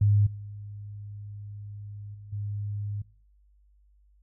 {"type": "tone with level steps", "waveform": "sine", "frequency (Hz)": 102.8, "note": "G#2", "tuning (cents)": -17, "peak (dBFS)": [-18, -38, -43, -30], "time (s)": [0.01, 3.02], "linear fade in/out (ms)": 5, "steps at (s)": [0.26, 2.14, 2.32], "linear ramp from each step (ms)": 10, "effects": ["noise-tail reverb RT60 0.4 s tail -21 dB re dry", "added 50 Hz sine -58 dBFS peak until 4.22 s"]}